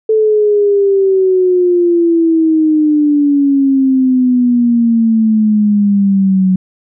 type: exponential sweep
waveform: sine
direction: down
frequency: 440 to 185 Hz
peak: -7 dBFS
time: 0.09-6.56 s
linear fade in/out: 5 ms
effects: none